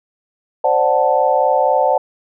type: chord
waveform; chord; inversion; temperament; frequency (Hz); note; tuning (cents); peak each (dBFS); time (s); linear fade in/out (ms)
sine; D dominant seventh; third; equal; 523.3 / 587.3 / 740 / 880; C5 / D5 / F#5 / A5; 0 / 0 / 0 / 0; -17; 0.64-1.98; 5
effects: none